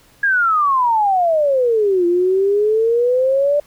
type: exponential two-way sweep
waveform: sine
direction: down then up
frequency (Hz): 1661.2 to 343.4 to 591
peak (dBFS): -12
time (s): 0.23-3.6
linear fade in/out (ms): 5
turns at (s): 2.06
effects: pink hiss -51 dBFS RMS until 3.66 s